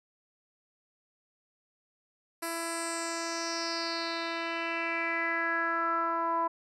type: tone with low-pass filter sweep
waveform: 10% pulse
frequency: 333.2 Hz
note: E4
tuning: 19 cents sharp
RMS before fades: -32 dBFS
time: 2.42-6.48 s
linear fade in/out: 10 ms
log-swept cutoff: 11000 to 970 Hz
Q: 4.7
effects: none